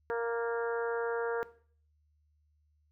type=harmonic tone with a mistuned harmonic; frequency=233.1 Hz; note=A#3; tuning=in tune; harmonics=2 / 3 / 4 / 5 / 6 / 7 / 8; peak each=-31 / -43 / -40 / -46 / -42 / -43 / -53 dBFS; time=0.1-1.43 s; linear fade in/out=0 ms; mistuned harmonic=8; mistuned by=-36 cents; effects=noise-tail reverb RT60 0.5 s tail -17 dB re dry + added 75 Hz sine -68 dBFS peak until 2.91 s